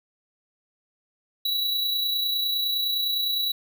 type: tone with amplitude modulation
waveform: square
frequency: 3923 Hz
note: B7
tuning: 12 cents flat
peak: -22 dBFS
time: 1.45-3.52 s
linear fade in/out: 5 ms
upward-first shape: sine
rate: 29.8 Hz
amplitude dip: 35%
effects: none